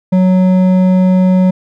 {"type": "tone with hard clipping", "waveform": "sine", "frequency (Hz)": 185, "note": "F#3", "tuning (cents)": 0, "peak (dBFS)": -8, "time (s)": [0.12, 1.51], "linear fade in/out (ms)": 10, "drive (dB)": 8, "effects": []}